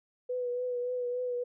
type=tone with vibrato; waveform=sine; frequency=493.9 Hz; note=B4; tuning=in tune; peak=-30 dBFS; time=0.29-1.44 s; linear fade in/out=10 ms; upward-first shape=triangle; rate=3.5 Hz; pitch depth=32 cents each way; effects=none